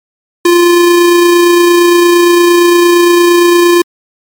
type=tone with amplitude modulation; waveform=square; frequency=347.6 Hz; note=F4; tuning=8 cents flat; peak=-3 dBFS; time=0.45-3.82 s; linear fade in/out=5 ms; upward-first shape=sine; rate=28.7 Hz; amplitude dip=25%; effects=MP3 96 kbps